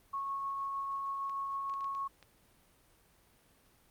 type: tone with tremolo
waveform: sine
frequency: 1100 Hz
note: C#6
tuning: 14 cents flat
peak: -33 dBFS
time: 0.13-2.08 s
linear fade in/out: 10 ms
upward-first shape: triangle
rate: 6.5 Hz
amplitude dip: 25%
type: clicks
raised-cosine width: 0.2 ms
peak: -37 dBFS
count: 7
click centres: 1.296 / 1.697 / 1.739 / 1.808 / 1.844 / 1.95 / 2.227 s
effects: pink hiss -66 dBFS RMS until 3.9 s + Opus 32 kbps